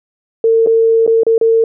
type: tone with dropouts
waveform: sine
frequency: 452.8 Hz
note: A4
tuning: 50 cents sharp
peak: -7 dBFS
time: 0.44-1.64 s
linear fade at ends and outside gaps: 2 ms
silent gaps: 0.663-0.671 / 1.065-1.076 / 1.234-1.266 / 1.38-1.412 s
effects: none